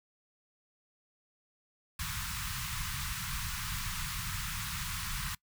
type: band-stop noise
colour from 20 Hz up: pink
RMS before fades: -37 dBFS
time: 1.99-5.35 s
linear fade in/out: 5 ms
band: 180 to 1000 Hz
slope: 48 dB/octave
effects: noise-tail reverb RT60 0.1 s tail -23 dB re dry